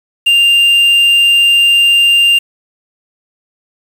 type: tone with quantisation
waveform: triangle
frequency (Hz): 2794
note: F7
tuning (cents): 0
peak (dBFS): -4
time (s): 0.26-2.39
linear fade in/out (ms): 10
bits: 5
effects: none